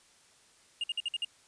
triangle tone bursts, 2834 Hz, F7, 25 cents sharp, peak -28 dBFS, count 6, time 0.81-1.248 s, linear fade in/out 2 ms, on 28 ms, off 54 ms, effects white hiss -62 dBFS RMS until 1.47 s + resampled to 22050 Hz

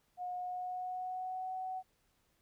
sine tone with pitch glide, 722 to 748.3 Hz, F#5 to F#5, -43 to +19 cents, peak -37 dBFS, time 0.17-1.83 s, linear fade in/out 50 ms, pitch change +62 cents, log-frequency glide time 0.35-1.52 s, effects pink hiss -75 dBFS RMS until 2.41 s

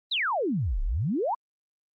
sine exponential two-way sweep, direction down then up, 4199 to 30.02 to 1055 Hz, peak -24 dBFS, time 0.11-1.35 s, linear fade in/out 10 ms, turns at 0.82 s, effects Opus 24 kbps

